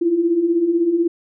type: beating tone pair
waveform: sine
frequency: 325.4 / 341.4 Hz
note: E4 / F4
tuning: -22 / -39 cents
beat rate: 16 Hz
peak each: -22 / -15 dBFS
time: 0.01-1.08 s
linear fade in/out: 10 ms
effects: none